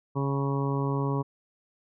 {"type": "harmonic tone", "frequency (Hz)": 138.59, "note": "C#3", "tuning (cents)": 0, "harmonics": [1, 2, 3, 4, 5, 6, 7, 8], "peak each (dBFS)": [-27, -32, -33, -40, -46, -43, -36, -38], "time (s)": [0.15, 1.23], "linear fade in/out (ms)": 20, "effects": []}